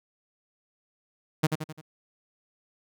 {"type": "tone with echo", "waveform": "sawtooth", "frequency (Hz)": 156.1, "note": "D#3", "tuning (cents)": 6, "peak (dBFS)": -15, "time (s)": [1.43, 1.47], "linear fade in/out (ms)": 10, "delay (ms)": 86, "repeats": 4, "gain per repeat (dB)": -6, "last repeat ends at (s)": 1.814, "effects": []}